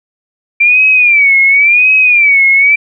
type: tone with vibrato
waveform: sine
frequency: 2349 Hz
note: D7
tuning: in tune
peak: -4 dBFS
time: 0.6-2.76 s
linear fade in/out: 10 ms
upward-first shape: sine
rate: 0.93 Hz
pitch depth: 140 cents each way
effects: none